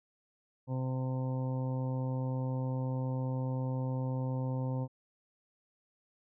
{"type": "harmonic tone", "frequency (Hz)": 129.6, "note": "C3", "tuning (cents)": -16, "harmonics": [1, 2, 3, 4, 5, 6, 7, 8], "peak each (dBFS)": [-32, -39, -51, -42, -54, -53, -47, -57], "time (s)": [0.67, 4.88], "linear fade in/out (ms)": 50, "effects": []}